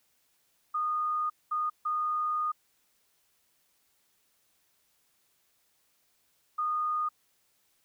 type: tone bursts at uneven times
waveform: sine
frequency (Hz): 1229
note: D#6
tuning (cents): -22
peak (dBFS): -27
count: 4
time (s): 0.74-1.3 / 1.51-1.7 / 1.85-2.52 / 6.58-7.09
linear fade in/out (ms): 10
effects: white hiss -71 dBFS RMS until 7.84 s